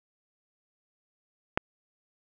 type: click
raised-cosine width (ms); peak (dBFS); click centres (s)
0.5; -8; 1.575
effects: none